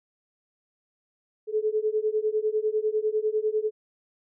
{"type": "beating tone pair", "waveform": "sine", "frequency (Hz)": [425.7, 435.7], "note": ["G#4", "A4"], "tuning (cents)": [43, -17], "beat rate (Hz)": 10, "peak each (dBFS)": -26, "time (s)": [1.47, 3.71], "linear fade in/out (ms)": 50, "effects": []}